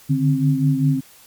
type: tone cluster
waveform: sine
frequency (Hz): 144 / 149.1 / 264.2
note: D3 / D3 / C4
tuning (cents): -34 / +27 / +17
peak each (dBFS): -19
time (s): 0.09-1.01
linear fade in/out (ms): 20
effects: white hiss -48 dBFS RMS until 1.26 s + MP3 96 kbps